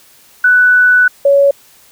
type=tone pair in turn; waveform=sine; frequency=1488 / 560.1 Hz; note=F#6 / C#5; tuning=+9 / +18 cents; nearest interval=octave + perfect fourth; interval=1691 cents; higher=first; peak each=-5 dBFS; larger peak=neither; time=0.44-1.08 / 1.25-1.51 s; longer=first; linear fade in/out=5 ms; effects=white hiss -45 dBFS RMS until 1.91 s